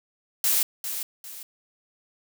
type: noise with echo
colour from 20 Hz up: blue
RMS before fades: -22 dBFS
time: 0.44-0.63 s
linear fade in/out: 2 ms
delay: 400 ms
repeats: 2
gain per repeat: -9 dB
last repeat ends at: 1.43 s
effects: none